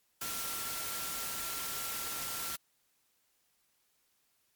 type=tone in noise; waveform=sine; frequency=1363 Hz; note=F6; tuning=43 cents flat; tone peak=-46 dBFS; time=0.21-2.56 s; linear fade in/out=5 ms; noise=white; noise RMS=-38 dBFS; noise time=0.21-2.56 s; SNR=-11 dB; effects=white hiss -74 dBFS RMS until 4.55 s + MP3 96 kbps